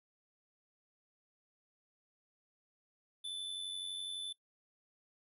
square tone with amplitude modulation, 3507 Hz, A7, 6 cents flat, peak -38 dBFS, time 3.24-4.33 s, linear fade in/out 10 ms, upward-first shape sine, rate 91.8 Hz, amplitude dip 45%, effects noise-tail reverb RT60 0.1 s tail -21 dB re dry + resampled to 32000 Hz

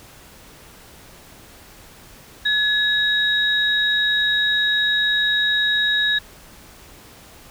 sine tone pair together, 1697 / 3801 Hz, G#6 / A#7, +37 / +33 cents, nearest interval octave + major second, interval 1396 cents, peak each -19 dBFS, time 2.45-6.19 s, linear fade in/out 10 ms, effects pink hiss -45 dBFS RMS until 7.5 s

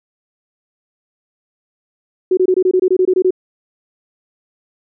sine tone bursts, 370 Hz, F#4, in tune, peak -9 dBFS, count 12, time 2.31-3.307 s, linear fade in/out 5 ms, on 62 ms, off 23 ms, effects none

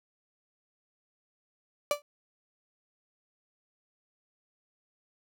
35% pulse tone with exponential decay, 584 Hz, D5, 10 cents flat, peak -19 dBFS, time 1.91-2.02 s, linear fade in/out 1 ms, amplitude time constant 22 ms, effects none

